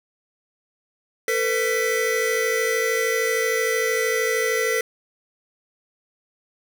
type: tone cluster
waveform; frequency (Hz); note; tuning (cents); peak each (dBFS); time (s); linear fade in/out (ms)
square; 449.9 / 503 / 1979; A4 / B4 / B6; +39 / +32 / +3; -24 / -27 / -25; 1.28-4.81; 2
effects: none